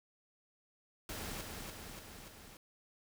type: noise with echo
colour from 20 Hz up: pink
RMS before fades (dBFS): -43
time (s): 1.09-1.41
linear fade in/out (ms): 2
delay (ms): 290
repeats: 4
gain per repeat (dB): -3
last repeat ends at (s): 2.57
effects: none